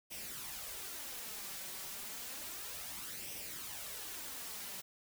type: noise with flanger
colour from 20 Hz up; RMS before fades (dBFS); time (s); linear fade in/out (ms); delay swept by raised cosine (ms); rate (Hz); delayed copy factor
white; -45; 0.1-4.82; 20; 0.35 to 5.35; 0.31; +0.55
effects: none